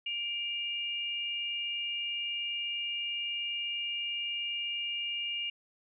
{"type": "tone pair together", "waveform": "sine", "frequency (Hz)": [2353, 2832], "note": ["D7", "F7"], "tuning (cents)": [3, 23], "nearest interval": "minor third", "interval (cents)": 320, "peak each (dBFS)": [-39, -33], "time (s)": [0.06, 5.5], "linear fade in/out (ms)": 5, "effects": []}